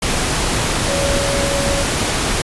sine tone in noise, 560 Hz, C#5, 18 cents sharp, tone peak -20 dBFS, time 0.88-1.83 s, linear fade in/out 5 ms, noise pink, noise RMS -18 dBFS, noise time 0.02-2.42 s, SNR -5 dB, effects resampled to 24000 Hz

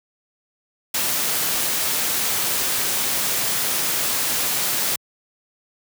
white noise, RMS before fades -22 dBFS, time 0.94-4.96 s, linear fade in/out 5 ms, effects high-pass 100 Hz 12 dB/octave

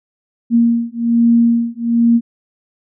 sine beating tone pair, 233.1 / 234.3 Hz, A#3 / A#3, 0 / +9 cents, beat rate 1.2 Hz, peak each -13 dBFS, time 0.5-2.21 s, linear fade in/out 50 ms, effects none

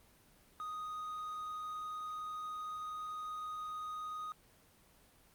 triangle tone with quantisation, 1244.5 Hz, D#6, in tune, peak -38 dBFS, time 0.6-4.32 s, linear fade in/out 0 ms, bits 11, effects pink hiss -65 dBFS RMS until 5.34 s + Opus 24 kbps

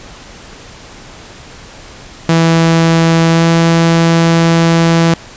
sawtooth tone with pitch glide, 164.81 to 166.24 Hz, E3 to E3, 0 to +15 cents, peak -3 dBFS, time 2.29-5.14 s, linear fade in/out 2 ms, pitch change +15 cents, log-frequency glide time 3.31-3.44 s, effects pink hiss -34 dBFS RMS until 5.36 s + resampled to 16000 Hz

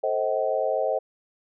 sine chord, A diminished seventh, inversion none, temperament just, 440 / 528 / 633.6 / 760.3 Hz, A4 / C5 / Eb5 / Gb5, 0 / +16 / +31 / +47 cents, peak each -30 / -26 / -26 / -30 dBFS, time 0.03-0.99 s, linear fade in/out 10 ms, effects none

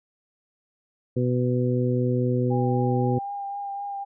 harmonic tone, 124.4 Hz, B2, 13 cents sharp, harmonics 1 / 2 / 3 / 4, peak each -23 / -26 / -28 / -29 dBFS, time 1.16-3.19 s, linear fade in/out 10 ms
sine tone with vibrato, 802 Hz, G5, 39 cents sharp, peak -29 dBFS, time 2.5-4.05 s, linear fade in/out 20 ms, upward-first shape triangle, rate 3.9 Hz, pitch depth 20 cents each way
effects none

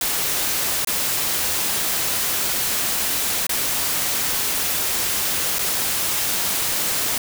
white noise with dropouts, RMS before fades -22 dBFS, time 0.01-7.18 s, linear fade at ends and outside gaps 2 ms, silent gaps 0.848-0.872 / 3.468-3.493 / 5.586-5.591 s, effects none

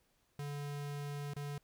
square tone with dropouts, 144.2 Hz, D3, 31 cents flat, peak -40 dBFS, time 0.39-1.58 s, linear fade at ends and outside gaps 2 ms, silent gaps 1.336-1.364 s, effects pink hiss -75 dBFS RMS until 1.63 s

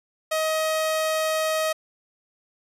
sawtooth tone, 631 Hz, D#5, 24 cents sharp, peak -18 dBFS, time 0.31-1.73 s, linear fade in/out 10 ms, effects resampled to 32000 Hz

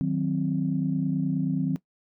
sine chord, C diminished, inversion first, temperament equal, 155.56 / 185 / 261.6 Hz, Eb3 / Gb3 / C4, 0 / 0 / 0 cents, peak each -27 dBFS, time 0.01-1.76 s, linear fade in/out 0 ms, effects noise-tail reverb RT60 0.1 s tail -18 dB re dry + tanh soft clip ceiling -13 dBFS

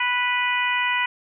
harmonic tone, 492.8 Hz, B4, 4 cents flat, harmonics 2 / 3 / 4 / 5 / 6, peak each -25 / -29 / -24 / -26 / -30 dBFS, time 0-1.06 s, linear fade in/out 5 ms, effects none

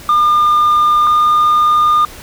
sine tone pair in turn, 1206 / 1213.7 Hz, D6 / D#6, +46 / -43 cents, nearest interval unison, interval 11 cents, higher second, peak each -5 dBFS, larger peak neither, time 0.09-1.07 / 1.07-2.05 s, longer neither, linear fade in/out 2 ms, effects tanh soft clip ceiling -7 dBFS + pink hiss -34 dBFS RMS until 2.22 s

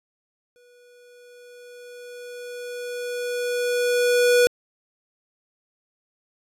square tone with exponential growth, 488.1 Hz, B4, 20 cents flat, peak -14 dBFS, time 0.56-4.47 s, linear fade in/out 0 ms, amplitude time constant 850 ms, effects resampled to 32000 Hz

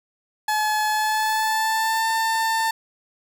30% pulse tone with pitch glide, 855 to 896 Hz, A5 to A5, -50 to +31 cents, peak -17 dBFS, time 0.48-2.71 s, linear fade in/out 5 ms, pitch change +81 cents, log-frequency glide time 0.89-2.07 s, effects none

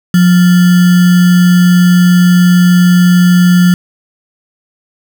sine tone with sample-and-hold, 178.5 Hz, F3, 38 cents sharp, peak -3 dBFS, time 0.14-3.74 s, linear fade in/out 2 ms, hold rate 1575 Hz, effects none

